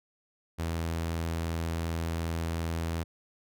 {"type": "tone", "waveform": "sawtooth", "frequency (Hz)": 82.7, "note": "E2", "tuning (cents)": 6, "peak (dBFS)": -26, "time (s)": [0.58, 3.04], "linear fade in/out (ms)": 20, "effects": []}